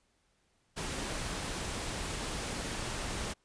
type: noise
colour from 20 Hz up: pink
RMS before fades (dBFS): -37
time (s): 0.76-3.34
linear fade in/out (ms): 20
effects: pink hiss -73 dBFS RMS until 3.44 s + resampled to 22050 Hz